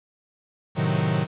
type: chord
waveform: 45% pulse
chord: A diminished seventh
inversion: none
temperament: equal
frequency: 110 / 130.81 / 155.56 / 185 Hz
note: A2 / C3 / Eb3 / Gb3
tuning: 0 / 0 / 0 / 0 cents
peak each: -29 / -27 / -24 / -27 dBFS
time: 0.75-1.27 s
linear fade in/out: 50 ms
effects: resampled to 8000 Hz + 8-bit